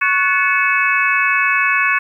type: harmonic tone with a mistuned harmonic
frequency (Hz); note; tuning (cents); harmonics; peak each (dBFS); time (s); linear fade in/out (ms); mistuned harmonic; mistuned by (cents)
370; F#4; 0; 3 / 4 / 5 / 6 / 7; -19 / -19 / -19 / -19 / -19; 0.01-1.99; 10; 5; -120
effects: 8-bit